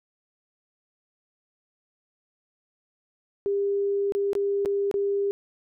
sine tone with dropouts, 400.4 Hz, G4, 37 cents sharp, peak -22 dBFS, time 3.46-5.31 s, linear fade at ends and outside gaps 0 ms, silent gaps 4.122-4.15 / 4.332-4.352 / 4.65-4.658 / 4.913-4.941 s, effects none

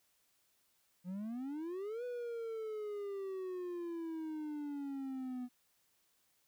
triangle exponential two-way sweep, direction up then down, 174.61 to 495.6 to 245.7 Hz, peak -37 dBFS, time 1.04-5.49 s, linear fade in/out 50 ms, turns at 2.04 s, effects white hiss -75 dBFS RMS until 6.47 s

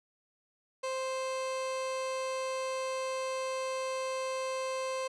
30% pulse tone, 523.3 Hz, C5, in tune, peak -30 dBFS, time 0.83-5.08 s, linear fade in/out 10 ms, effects resampled to 22050 Hz

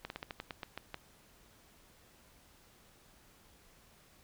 slowing click train, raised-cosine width 0.3 ms, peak -24 dBFS, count 10, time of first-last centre 0.05-0.943 s, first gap 51 ms, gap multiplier 1.16, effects pink hiss -63 dBFS RMS until 4.23 s

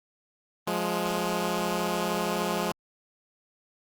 10% pulse tone pair together, 176.14 / 209.3 Hz, F3 / G#3, +15 / +14 cents, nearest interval minor third, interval 299 cents, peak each -21 dBFS, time 0.67-2.72 s, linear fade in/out 5 ms, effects Opus 32 kbps

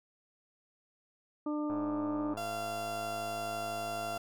harmonic tone, 299.1 Hz, D4, 32 cents sharp, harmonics 1 / 2 / 3 / 4, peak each -32 / -41 / -46 / -44 dBFS, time 1.46-2.34 s, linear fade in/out 5 ms
click train, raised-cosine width 1 ms, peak -30 dBFS, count 263, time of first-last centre 1.7-4.172 s, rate 106 Hz
35% pulse tone, 688 Hz, F5, 26 cents flat, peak -34 dBFS, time 2.37-4.18 s, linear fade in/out 5 ms
effects none

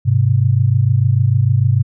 sine tone pair together, 102.7 / 129.4 Hz, G#2 / C3, -19 / -19 cents, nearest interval major third, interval 400 cents, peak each -13 dBFS, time 0.05-1.83 s, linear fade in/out 20 ms, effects none

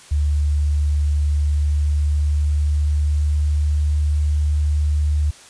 sine tone with pitch glide, 73.6 to 74.58 Hz, D2 to D2, +4 to +27 cents, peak -15 dBFS, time 0.11-5.31 s, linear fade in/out 10 ms, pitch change +23 cents, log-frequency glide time 1.15-3.96 s, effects white hiss -44 dBFS RMS until 5.49 s + resampled to 22050 Hz

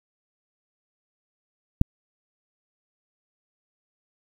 click, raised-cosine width 5 ms, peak -3 dBFS, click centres 1.814 s, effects 7-bit

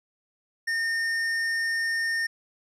sine tone with hard clipping, 1825 Hz, A#6, 37 cents flat, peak -26 dBFS, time 0.67-2.27 s, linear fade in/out 10 ms, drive 9 dB, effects none

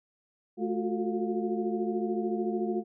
sine tone cluster, 216 / 355.8 / 369.4 / 444 / 707 Hz, A3 / F4 / F#4 / A4 / F5, -32 / +32 / -3 / +16 / +21 cents, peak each -32 / -32 / -33 / -40 / -39 dBFS, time 0.57-2.84 s, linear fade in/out 50 ms, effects none

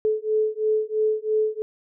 sine beating tone pair, 430.7 / 433.7 Hz, A4 / A4, -37 / -25 cents, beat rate 3 Hz, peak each -23 dBFS, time 0.05-1.62 s, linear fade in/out 0 ms, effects none

